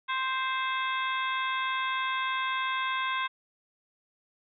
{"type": "harmonic tone with a mistuned harmonic", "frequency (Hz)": 523.3, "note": "C5", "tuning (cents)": 0, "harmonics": [2, 3, 4, 5, 6, 7], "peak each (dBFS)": [-30, -34, -36, -38, -40, -41], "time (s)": [0.08, 3.28], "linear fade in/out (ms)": 20, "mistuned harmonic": 6, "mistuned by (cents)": 87, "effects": []}